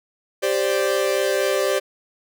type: chord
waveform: 45% pulse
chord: G suspended fourth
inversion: none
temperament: equal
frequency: 392 / 523.3 / 587.3 Hz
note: G4 / C5 / D5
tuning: 0 / 0 / 0 cents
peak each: -23 dBFS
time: 0.42-1.8 s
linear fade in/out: 20 ms
effects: none